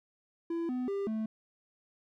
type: tone with pitch steps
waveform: triangle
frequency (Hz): 335.4 / 251.4 / 397.6 / 219.2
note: E4 / B3 / G4 / A3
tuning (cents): +30 / +31 / +25 / -6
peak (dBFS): -29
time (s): 0.5-1.26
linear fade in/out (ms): 5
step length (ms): 190
effects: none